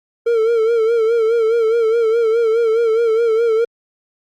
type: tone with vibrato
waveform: triangle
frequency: 454.7 Hz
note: A#4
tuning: 43 cents flat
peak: -10 dBFS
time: 0.26-3.65 s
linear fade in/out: 10 ms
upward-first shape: sine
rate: 4.8 Hz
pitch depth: 66 cents each way
effects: Opus 48 kbps